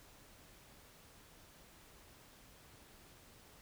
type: silence
effects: pink hiss -61 dBFS RMS until 3.61 s